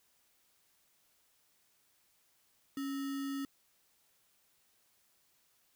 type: tone with sample-and-hold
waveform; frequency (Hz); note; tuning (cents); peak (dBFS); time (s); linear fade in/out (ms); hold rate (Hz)
sine; 275.9; C#4; -8; -35; 2.77-3.45; 2; 1575
effects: white hiss -72 dBFS RMS until 5.75 s